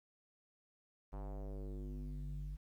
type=tone with low-pass filter sweep; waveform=square; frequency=49.49 Hz; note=G1; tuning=17 cents sharp; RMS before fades=-44 dBFS; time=1.12-2.57 s; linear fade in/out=20 ms; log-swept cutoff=970 to 110 Hz; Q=2.1; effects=12-bit